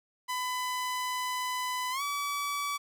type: tone with pitch glide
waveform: sawtooth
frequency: 1003 to 1145.5 Hz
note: B5 to D6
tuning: +26 to -44 cents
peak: -27 dBFS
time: 0.28-2.78 s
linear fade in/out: 20 ms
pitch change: +230 cents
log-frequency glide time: 1.91-2.02 s
effects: none